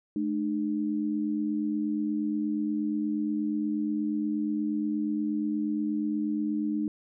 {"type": "tone pair together", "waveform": "sine", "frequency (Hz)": [214.4, 302.8], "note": ["A3", "D#4"], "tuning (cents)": [-45, -47], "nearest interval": "tritone", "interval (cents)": 598, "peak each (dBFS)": [-30, -28], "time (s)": [0.16, 6.88], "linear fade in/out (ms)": 2, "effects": []}